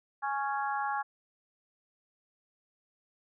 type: harmonic tone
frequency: 277.2 Hz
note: C#4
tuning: in tune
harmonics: 3 / 4 / 5 / 6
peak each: -32 / -36 / -38 / -39 dBFS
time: 0.22-1.03 s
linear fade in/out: 20 ms
effects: none